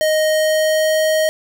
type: tone with pitch glide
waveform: square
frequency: 622.3 to 627 Hz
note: D#5 to D#5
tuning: 0 to +13 cents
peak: -14 dBFS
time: 0.01-1.29 s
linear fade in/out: 0 ms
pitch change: +13 cents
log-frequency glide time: 0.27-1.03 s
effects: none